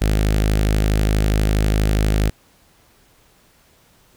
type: tone with notch filter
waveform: sawtooth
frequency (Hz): 52.3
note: G#1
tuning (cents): +13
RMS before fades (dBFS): -17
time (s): 0.01-2.3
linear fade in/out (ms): 10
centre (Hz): 1000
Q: 1.7
effects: pink hiss -55 dBFS RMS until 4.16 s